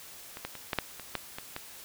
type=clicks; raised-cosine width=0.3 ms; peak=-24 / -18 / -25 / -13 / -10 / -25 / -14 / -21 / -19 dBFS; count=9; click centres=0.371 / 0.45 / 0.553 / 0.732 / 0.787 / 0.997 / 1.153 / 1.385 / 1.564 s; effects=white hiss -48 dBFS RMS until 1.84 s